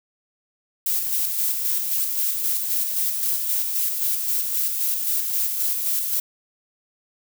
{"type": "noise with tremolo", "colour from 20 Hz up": "violet", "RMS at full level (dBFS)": -22, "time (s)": [0.86, 6.2], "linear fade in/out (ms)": 5, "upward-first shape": "square", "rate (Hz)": 3.8, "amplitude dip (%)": 35, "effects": []}